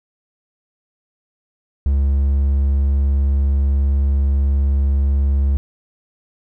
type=tone; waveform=triangle; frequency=69.3 Hz; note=C#2; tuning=in tune; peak=-11 dBFS; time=1.86-5.57 s; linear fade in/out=0 ms; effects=none